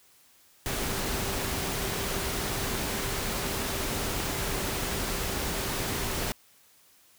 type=tone in noise; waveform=sine; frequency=392 Hz; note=G4; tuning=in tune; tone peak=-41 dBFS; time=0.66-6.32 s; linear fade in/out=0 ms; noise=pink; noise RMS=-31 dBFS; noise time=0.66-6.32 s; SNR=-13 dB; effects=white hiss -60 dBFS RMS until 7.18 s